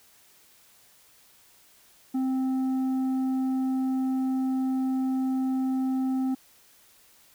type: tone with tanh clipping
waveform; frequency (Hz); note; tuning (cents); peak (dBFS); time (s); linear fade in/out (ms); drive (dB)
sine; 261.6; C4; 0; -25; 2.14-6.35; 10; 6
effects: white hiss -58 dBFS RMS until 7.34 s